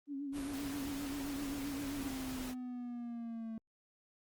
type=tone with vibrato; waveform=sine; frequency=280.2 Hz; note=C#4; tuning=19 cents sharp; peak=-38 dBFS; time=0.07-2.11 s; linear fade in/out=50 ms; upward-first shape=sine; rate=7.6 Hz; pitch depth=57 cents each way
type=noise; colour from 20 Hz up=pink; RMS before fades=-46 dBFS; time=0.32-2.55 s; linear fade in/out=50 ms
type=linear sweep; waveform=triangle; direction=down; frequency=267.8 to 222.1 Hz; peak=-38 dBFS; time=2.03-3.58 s; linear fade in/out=2 ms
effects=Opus 32 kbps